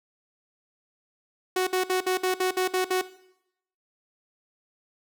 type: tone bursts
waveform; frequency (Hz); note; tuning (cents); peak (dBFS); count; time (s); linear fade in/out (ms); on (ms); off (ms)
sawtooth; 370; F#4; 0; -18; 9; 1.56-3.014; 5; 110; 58
effects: noise-tail reverb RT60 0.8 s tail -17 dB re dry